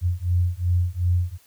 sine beating tone pair, 87.31 / 90.01 Hz, F2 / F#2, 0 / -47 cents, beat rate 2.7 Hz, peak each -22 dBFS, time 0.01-1.38 s, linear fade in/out 50 ms, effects white hiss -57 dBFS RMS until 1.46 s

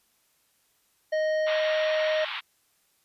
harmonic tone, 622.3 Hz, D#5, in tune, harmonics 1 / 3 / 5 / 7 / 9, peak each -23 / -34 / -46 / -48 / -52 dBFS, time 1.12-2.25 s, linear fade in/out 10 ms
white band-pass noise, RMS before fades -34 dBFS, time 1.46-2.41 s, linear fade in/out 20 ms, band 870 to 3700 Hz, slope 48 dB/octave
effects white hiss -68 dBFS RMS until 3.04 s + resampled to 32000 Hz

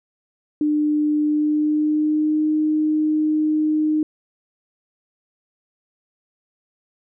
sine tone with pitch glide, 300 to 307.5 Hz, D4 to D#4, +37 to -20 cents, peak -16 dBFS, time 0.61-4.03 s, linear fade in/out 2 ms, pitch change +43 cents, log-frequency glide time 1.26-2.48 s, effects none

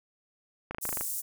clicks, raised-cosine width 0.5 ms, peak -20 dBFS, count 8, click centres 0.71 / 0.747 / 0.784 / 0.853 / 0.891 / 0.928 / 0.972 / 1.01 s
pink high-pass noise, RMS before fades -34 dBFS, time 0.81-1.22 s, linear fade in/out 20 ms, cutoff 7800 Hz, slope 24 dB/octave
effects none

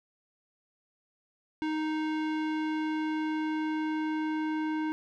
square tone with low-pass filter sweep, 311.1 Hz, D#4, in tune, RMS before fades -31 dBFS, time 1.62-4.92 s, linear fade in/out 0 ms, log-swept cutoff 2900 to 1900 Hz, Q 0.93, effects none

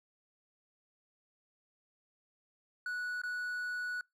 triangle tone with dropouts, 1472 Hz, F#6, 9 cents flat, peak -33 dBFS, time 2.86-4.01 s, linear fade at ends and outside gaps 2 ms, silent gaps 3.217-3.235 s, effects noise-tail reverb RT60 0.2 s tail -25 dB re dry

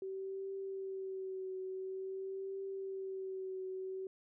sine tone with vibrato, 382.2 Hz, G4, 44 cents flat, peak -39 dBFS, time 0.02-4.07 s, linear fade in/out 2 ms, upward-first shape triangle, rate 0.48 Hz, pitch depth 32 cents each way, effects none

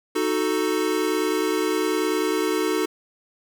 square chord, D# diminished, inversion none, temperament equal, 311.1 / 370 / 440 Hz, D#4 / F#4 / A4, 0 / 0 / 0 cents, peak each -26 dBFS, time 0.15-2.86 s, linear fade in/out 10 ms, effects none

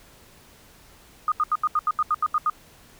sine tone bursts, 1232 Hz, D#6, 17 cents flat, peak -18 dBFS, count 11, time 1.28-2.499 s, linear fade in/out 2 ms, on 39 ms, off 79 ms, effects pink hiss -52 dBFS RMS until 2.99 s

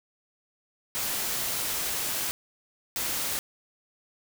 white noise bursts at uneven times, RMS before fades -30 dBFS, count 2, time 0.95-2.31 / 2.96-3.39 s, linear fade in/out 0 ms, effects none

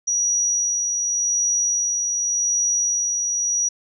sine tone with tremolo, 5800 Hz, F#8, 35 cents flat, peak -17 dBFS, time 0.07-3.69 s, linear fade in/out 10 ms, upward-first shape sine, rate 0.87 Hz, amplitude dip 30%, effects none

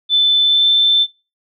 sine tone with pitch glide, 3520 to 3542 Hz, A7 to A7, 0 to +11 cents, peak -9 dBFS, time 0.09-1.07 s, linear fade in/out 50 ms, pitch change +11 cents, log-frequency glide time 0.43-0.68 s, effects noise-tail reverb RT60 0.3 s tail -21 dB re dry

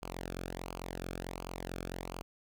sawtooth tone with flanger, 44.51 Hz, F1, 34 cents sharp, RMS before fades -42 dBFS, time 0.02-2.22 s, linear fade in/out 0 ms, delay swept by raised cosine 0.53 to 1.04 ms, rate 1.4 Hz, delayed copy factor -0.75, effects none

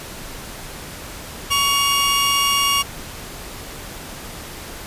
sawtooth tone pair together, 1121 / 2827 Hz, C#6 / F7, +19 / +20 cents, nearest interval octave + major third, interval 1601 cents, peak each -15 dBFS, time 1.5-2.83 s, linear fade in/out 20 ms, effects pink hiss -34 dBFS RMS until 4.86 s + resampled to 32000 Hz

